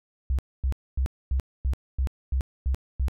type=tone bursts; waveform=sine; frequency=65.41 Hz; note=C2; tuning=in tune; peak=-21 dBFS; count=9; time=0.3-3.083 s; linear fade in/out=0 ms; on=87 ms; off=250 ms; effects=none